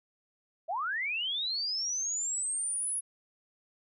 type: linear sweep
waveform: sine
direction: up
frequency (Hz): 603 to 10548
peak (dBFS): -30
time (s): 0.68-3.01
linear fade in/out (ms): 20
effects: none